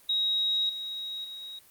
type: tone with level steps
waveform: sine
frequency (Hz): 3800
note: A#7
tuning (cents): +33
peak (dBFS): -24 / -33 / -38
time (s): 0.09-1.59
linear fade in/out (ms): 5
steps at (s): 0.69 / 1.24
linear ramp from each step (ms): 5
effects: white hiss -57 dBFS RMS until 1.7 s + Opus 32 kbps